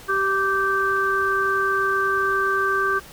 harmonic tone, 389.7 Hz, G4, 10 cents flat, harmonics 1 / 3 / 4, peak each -25 / -22 / -22 dBFS, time 0.08-3 s, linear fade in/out 20 ms, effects pink hiss -43 dBFS RMS until 3.12 s

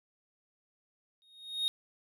triangle tone with exponential growth, 3726 Hz, A#7, 2 cents flat, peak -24 dBFS, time 1.22-1.68 s, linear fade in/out 0 ms, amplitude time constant 100 ms, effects none

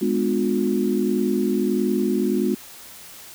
sine chord, G# diminished seventh, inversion none, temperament just, 207.7 / 249.2 / 299 / 358.8 Hz, G#3 / B3 / D4 / F4, 0 / +16 / +31 / +47 cents, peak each -23 / -24 / -27 / -23 dBFS, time 0.01-2.55 s, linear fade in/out 10 ms, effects white hiss -42 dBFS RMS until 3.34 s

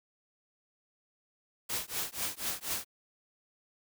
white noise with tremolo, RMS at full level -32 dBFS, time 1.69-2.85 s, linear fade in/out 10 ms, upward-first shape triangle, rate 4.1 Hz, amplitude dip 100%, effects none

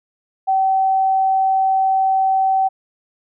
sine tone, 767 Hz, G5, 38 cents flat, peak -13 dBFS, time 0.47-2.69 s, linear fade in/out 20 ms, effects none

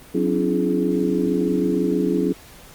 sine tone cluster, 183.1 / 264.3 / 290.6 / 339.9 / 422.1 Hz, F#3 / C4 / D4 / F4 / G#4, -18 / +18 / -18 / -47 / +28 cents, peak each -24 dBFS, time 0.14-2.33 s, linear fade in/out 10 ms, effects pink hiss -45 dBFS RMS until 2.74 s + Opus 32 kbps

